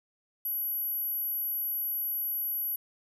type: tone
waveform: sine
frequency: 11730 Hz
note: F#9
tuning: 16 cents flat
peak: -29 dBFS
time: 0.45-2.76 s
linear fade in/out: 5 ms
effects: none